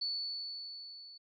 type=tone with level ramp; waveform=sine; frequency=4456 Hz; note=C#8; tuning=8 cents sharp; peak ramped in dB=-32 to -50 dBFS; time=0.01-1.18 s; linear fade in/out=10 ms; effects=none